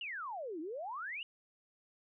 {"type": "exponential two-way sweep", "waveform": "sine", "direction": "down then up", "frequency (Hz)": [2968, 299, 2968], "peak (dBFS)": -39, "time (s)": [0.01, 1.23], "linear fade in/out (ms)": 2, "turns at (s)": 0.6, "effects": []}